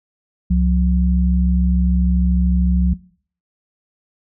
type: tone pair together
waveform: sine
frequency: 66.4 / 179.64 Hz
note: C2 / F3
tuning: +26 / +49 cents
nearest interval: octave + perfect fourth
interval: 1723 cents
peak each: -15 dBFS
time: 0.5-2.94 s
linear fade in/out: 10 ms
effects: noise-tail reverb RT60 0.5 s tail -19 dB re dry